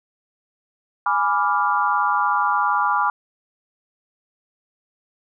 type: chord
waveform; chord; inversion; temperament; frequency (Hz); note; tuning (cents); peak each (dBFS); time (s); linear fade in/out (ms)
sine; G# diminished seventh; none; equal; 830.6 / 987.8 / 1174.7 / 1396.9; G#5 / B5 / D6 / F6; 0 / 0 / 0 / 0; -23 / -22 / -21 / -24; 1.06-3.1; 2
effects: none